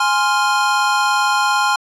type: chord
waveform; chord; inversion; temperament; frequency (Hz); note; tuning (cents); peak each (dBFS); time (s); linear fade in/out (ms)
square; F minor; first; equal; 830.6 / 1046.5 / 1396.9; Ab5 / C6 / F6; 0 / 0 / 0; -19; 0-1.76; 5
effects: low-pass 8000 Hz 12 dB/octave